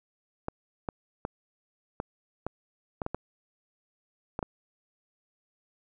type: clicks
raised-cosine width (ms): 1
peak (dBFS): -17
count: 10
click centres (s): 0.484 / 0.888 / 1.251 / 2.001 / 2.466 / 3.018 / 3.064 / 3.146 / 4.391 / 4.428
effects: none